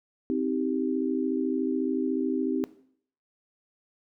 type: chord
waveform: sine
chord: C minor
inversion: none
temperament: equal with one note detuned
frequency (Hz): 261.6 / 315.5 / 392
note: C4 / Eb4 / G4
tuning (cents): 0 / +24 / 0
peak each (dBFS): -27 / -29 / -31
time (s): 0.3-2.64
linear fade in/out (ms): 0
effects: noise-tail reverb RT60 0.6 s tail -17 dB re dry